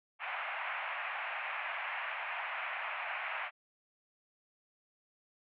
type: band-pass noise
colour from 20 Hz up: white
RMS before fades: -39 dBFS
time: 0.19-3.51 s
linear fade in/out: 50 ms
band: 650 to 2600 Hz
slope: 48 dB/octave
effects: none